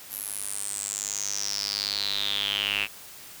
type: tone with band-pass filter sweep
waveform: square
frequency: 50.6 Hz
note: G#1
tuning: 44 cents flat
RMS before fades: -30 dBFS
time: 0.09-2.88 s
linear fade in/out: 50 ms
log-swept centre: 12000 to 2600 Hz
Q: 8.6
effects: white hiss -45 dBFS RMS until 3.4 s